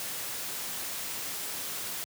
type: noise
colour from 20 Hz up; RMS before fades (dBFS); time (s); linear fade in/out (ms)
white; -36; 0-2.04; 0
effects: high-pass 100 Hz 12 dB/octave